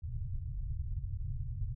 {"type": "low-pass noise", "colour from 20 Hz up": "pink", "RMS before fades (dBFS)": -37, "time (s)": [0.02, 1.75], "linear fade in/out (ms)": 20, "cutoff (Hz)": 140, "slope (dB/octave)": 96, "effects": []}